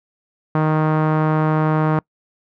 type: tone with low-pass filter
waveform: sawtooth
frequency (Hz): 155.56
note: D#3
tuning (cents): 0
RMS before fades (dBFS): -17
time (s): 0.55-1.99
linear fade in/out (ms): 2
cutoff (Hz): 1200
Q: 1.7
effects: noise-tail reverb RT60 0.1 s tail -26 dB re dry